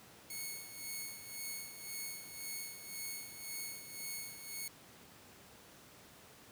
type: tone with tremolo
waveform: 5% pulse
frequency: 2203 Hz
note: C#7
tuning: 11 cents flat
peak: -30 dBFS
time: 0.3-4.68 s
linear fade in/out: 2 ms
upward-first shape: sine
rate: 1.9 Hz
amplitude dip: 65%
effects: pink hiss -58 dBFS RMS until 6.51 s + high-pass 100 Hz 12 dB/octave